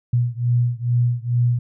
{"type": "beating tone pair", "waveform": "sine", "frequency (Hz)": [120, 122.3], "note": ["B2", "B2"], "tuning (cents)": [-49, -16], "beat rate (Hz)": 2.3, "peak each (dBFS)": [-19, -20], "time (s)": [0.13, 1.59], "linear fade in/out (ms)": 5, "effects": []}